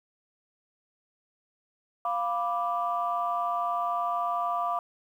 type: chord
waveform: sine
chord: B diminished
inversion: second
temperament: equal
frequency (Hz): 698.5 / 987.8 / 1174.7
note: F5 / B5 / D6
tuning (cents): 0 / 0 / 0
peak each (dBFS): -29 / -33 / -29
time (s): 2.05-4.79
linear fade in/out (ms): 2
effects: tanh soft clip ceiling -17 dBFS + 10-bit